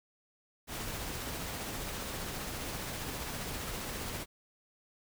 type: noise with tremolo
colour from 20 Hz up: pink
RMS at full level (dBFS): -38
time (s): 0.67-4.26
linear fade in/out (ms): 50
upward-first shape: triangle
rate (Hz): 15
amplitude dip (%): 25
effects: none